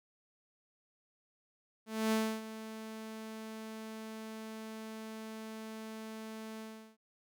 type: tone with ADSR envelope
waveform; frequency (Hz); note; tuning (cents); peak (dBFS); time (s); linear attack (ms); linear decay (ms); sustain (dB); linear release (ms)
sawtooth; 220; A3; 0; -24; 1.86-6.97; 260; 290; -15; 370
effects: none